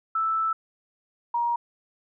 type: tone pair in turn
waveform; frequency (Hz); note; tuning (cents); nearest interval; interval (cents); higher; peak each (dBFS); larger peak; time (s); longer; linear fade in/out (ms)
sine; 1318.5 / 946.3; E6 / A#5; 0 / +26; tritone; 574; first; -22; neither; 0.15-0.53 / 1.34-1.56; first; 5
effects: none